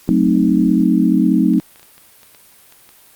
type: chord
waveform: sine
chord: F# diminished seventh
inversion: none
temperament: equal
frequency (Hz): 185 / 220 / 261.6 / 311.1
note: F#3 / A3 / C4 / Eb4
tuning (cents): 0 / 0 / 0 / 0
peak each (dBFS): -16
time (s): 0.09-1.6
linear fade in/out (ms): 0
type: clicks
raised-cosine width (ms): 0.2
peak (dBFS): -26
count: 10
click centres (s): 1.536 / 1.583 / 1.759 / 1.796 / 1.83 / 1.98 / 2.232 / 2.348 / 2.724 / 2.891
effects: white hiss -47 dBFS RMS until 3.15 s + Opus 48 kbps